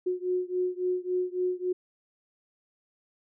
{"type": "beating tone pair", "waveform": "sine", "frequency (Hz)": [362.3, 365.9], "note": ["F#4", "F#4"], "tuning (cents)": [-36, -19], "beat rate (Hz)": 3.6, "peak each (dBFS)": [-29, -30], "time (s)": [0.06, 1.73], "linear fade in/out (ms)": 10, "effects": []}